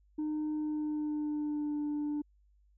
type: tone with pitch glide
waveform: sine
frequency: 305.1 to 295.6 Hz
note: D#4 to D4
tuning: -34 to +11 cents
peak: -29 dBFS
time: 0.18-2.22 s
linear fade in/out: 10 ms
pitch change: -55 cents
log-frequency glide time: 0.53-1.79 s
effects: tanh soft clip ceiling -30 dBFS + added 50 Hz sine -63 dBFS peak until 2.77 s